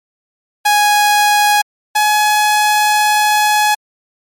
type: tone pair in turn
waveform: sawtooth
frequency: 830.6 / 843.7 Hz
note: G#5 / G#5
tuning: 0 / +27 cents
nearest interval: unison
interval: 27 cents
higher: second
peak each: -5 / -6 dBFS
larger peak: first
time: 0.65-1.62 / 1.95-3.75 s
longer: second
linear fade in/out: 10 ms
effects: MP3 64 kbps